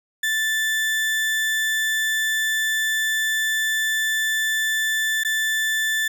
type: tone with dropouts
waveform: 35% pulse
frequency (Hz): 1760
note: A6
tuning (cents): 0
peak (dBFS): -18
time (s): 0.23-6.08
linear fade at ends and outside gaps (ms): 5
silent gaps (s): 5.236-5.248
effects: none